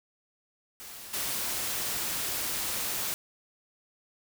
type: noise with level steps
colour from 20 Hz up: white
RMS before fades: -44 / -32 dBFS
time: 0.8-3.14 s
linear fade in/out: 0 ms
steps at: 1.13 s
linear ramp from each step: 10 ms
effects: none